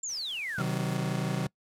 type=exponential sweep; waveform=sine; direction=down; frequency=7459 to 1318.5 Hz; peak=-32 dBFS; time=0.03-0.62 s; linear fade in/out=5 ms
type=noise with tremolo; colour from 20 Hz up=white; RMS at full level=-50 dBFS; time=0.09-0.96 s; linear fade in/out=0 ms; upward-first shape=sine; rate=5.1 Hz; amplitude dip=25%
type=chord; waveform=40% pulse; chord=C diminished; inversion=none; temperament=just; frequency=130.81 / 156.98 / 188.37 Hz; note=C3 / Eb3 / Gb3; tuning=0 / +16 / +31 cents; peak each=-32 dBFS; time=0.58-1.47 s; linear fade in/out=5 ms
effects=noise-tail reverb RT60 0.1 s tail -24 dB re dry + low-pass 12000 Hz 12 dB/octave